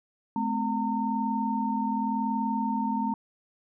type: tone cluster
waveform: sine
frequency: 214.8 / 255.7 / 913 Hz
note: A3 / C4 / A#5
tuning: -41 / -40 / -36 cents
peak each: -29 / -31 / -29 dBFS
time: 0.36-3.14 s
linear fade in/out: 2 ms
effects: none